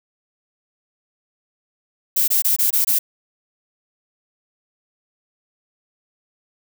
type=noise bursts; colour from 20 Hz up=violet; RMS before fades=-17 dBFS; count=6; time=2.16-2.99 s; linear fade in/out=10 ms; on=120 ms; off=22 ms; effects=none